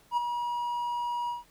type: tone with ADSR envelope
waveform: triangle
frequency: 960 Hz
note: B5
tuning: 49 cents flat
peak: -20 dBFS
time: 0.11-1.44 s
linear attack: 61 ms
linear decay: 14 ms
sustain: -7 dB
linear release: 150 ms
effects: pink hiss -61 dBFS RMS until 1.5 s